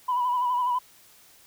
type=tone with vibrato; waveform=sine; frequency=987.8 Hz; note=B5; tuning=in tune; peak=-21 dBFS; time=0.08-0.79 s; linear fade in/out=10 ms; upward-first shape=sine; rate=12 Hz; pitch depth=45 cents each way; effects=tanh soft clip ceiling -18 dBFS + white hiss -55 dBFS RMS until 1.46 s